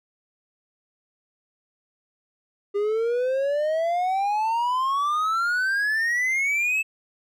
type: exponential sweep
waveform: triangle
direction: up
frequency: 400.9 to 2637 Hz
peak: -19 dBFS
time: 2.74-6.83 s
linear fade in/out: 20 ms
effects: none